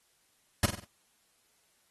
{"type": "noise with echo", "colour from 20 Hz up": "pink", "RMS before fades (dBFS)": -25, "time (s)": [0.63, 0.66], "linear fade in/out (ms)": 5, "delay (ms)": 47, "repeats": 4, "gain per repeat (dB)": -7, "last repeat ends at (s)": 0.848, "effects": ["white hiss -70 dBFS RMS until 1.9 s", "AAC 32 kbps"]}